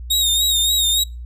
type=tone with vibrato; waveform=sawtooth; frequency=3729 Hz; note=A#7; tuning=in tune; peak=-12 dBFS; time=0.1-1.04 s; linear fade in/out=10 ms; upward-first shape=sine; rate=3.5 Hz; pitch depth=55 cents each way; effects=noise-tail reverb RT60 0.3 s tail -25 dB re dry + added 60 Hz sine -29 dBFS peak until 1.25 s